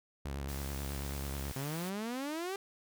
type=tone with vibrato; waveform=sawtooth; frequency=69.3 Hz; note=C#2; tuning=in tune; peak=-33 dBFS; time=0.25-1.52 s; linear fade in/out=5 ms; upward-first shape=sine; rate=9.3 Hz; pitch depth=69 cents each way
type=noise; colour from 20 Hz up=white; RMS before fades=-47 dBFS; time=0.48-1.9 s; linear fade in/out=10 ms
type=exponential sweep; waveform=sawtooth; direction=up; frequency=130 to 401.3 Hz; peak=-32 dBFS; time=1.56-2.56 s; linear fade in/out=2 ms
effects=none